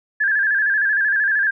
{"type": "tone with vibrato", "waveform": "sine", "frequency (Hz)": 1656, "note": "G#6", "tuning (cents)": -5, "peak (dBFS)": -15, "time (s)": [0.2, 1.51], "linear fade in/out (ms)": 10, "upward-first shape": "square", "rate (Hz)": 13, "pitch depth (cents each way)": 62, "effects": []}